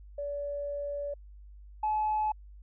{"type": "tone pair in turn", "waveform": "sine", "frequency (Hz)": [574, 856.6], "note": ["D5", "A5"], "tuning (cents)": [-40, -47], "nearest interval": "perfect fifth", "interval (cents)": 693, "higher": "second", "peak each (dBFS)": [-32, -25], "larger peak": "second", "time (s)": [[0.18, 1.14], [1.83, 2.32]], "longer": "first", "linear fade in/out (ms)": 5, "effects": ["tanh soft clip ceiling -22 dBFS", "added 50 Hz sine -47 dBFS peak until 2.62 s"]}